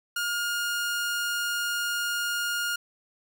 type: tone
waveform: sawtooth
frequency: 1420 Hz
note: F6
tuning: 28 cents sharp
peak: -23 dBFS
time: 0.16-2.76 s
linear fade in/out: 5 ms
effects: 10-bit